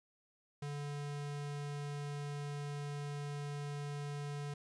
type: tone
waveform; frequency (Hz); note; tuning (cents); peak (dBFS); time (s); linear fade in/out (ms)
square; 144.7; D3; -25; -40; 0.62-4.54; 5
effects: resampled to 22050 Hz + 12-bit